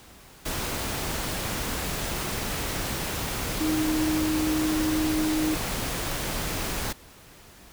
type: tone in noise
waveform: sine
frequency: 311.1 Hz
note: D#4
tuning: in tune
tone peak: -23 dBFS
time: 3.6-5.55 s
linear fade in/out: 10 ms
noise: pink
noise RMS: -30 dBFS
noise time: 0.45-6.93 s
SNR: +4 dB
effects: pink hiss -50 dBFS RMS until 7.72 s